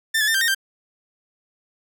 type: tone with pitch steps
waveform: sawtooth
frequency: 1789 / 1709 / 1799 / 1576 / 1844 / 1577 Hz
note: A6 / G#6 / A6 / G6 / A#6 / G6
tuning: +28 / +49 / +38 / +9 / -19 / +10 cents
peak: -14 dBFS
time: 0.14-0.548 s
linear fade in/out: 10 ms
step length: 68 ms
effects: none